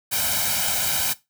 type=noise with comb filter; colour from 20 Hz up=white; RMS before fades=-23 dBFS; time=0.11-1.14 s; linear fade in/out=20 ms; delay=1.3 ms; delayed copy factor=+0.9; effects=noise-tail reverb RT60 0.2 s tail -17 dB re dry + high-pass 60 Hz 12 dB/octave